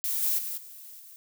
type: noise with level steps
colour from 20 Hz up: violet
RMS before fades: -29 / -26 / -34 / -46 / -49 dBFS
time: 0.04-1.16 s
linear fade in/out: 0 ms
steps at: 0.22 / 0.38 / 0.57 / 0.99 s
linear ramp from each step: 10 ms
effects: none